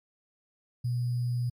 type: tone with sample-and-hold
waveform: sine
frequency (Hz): 122.2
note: B2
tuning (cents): -18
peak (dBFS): -26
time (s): 0.84-1.5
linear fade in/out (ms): 10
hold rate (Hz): 4900
effects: MP3 64 kbps